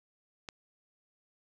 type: click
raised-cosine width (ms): 0.2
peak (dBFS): -23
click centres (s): 0.488
effects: none